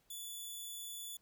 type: tone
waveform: 10% pulse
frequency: 3455 Hz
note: A7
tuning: 32 cents flat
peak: -36 dBFS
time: 0.1-1.17 s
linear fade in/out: 5 ms
effects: pink hiss -74 dBFS RMS until 1.21 s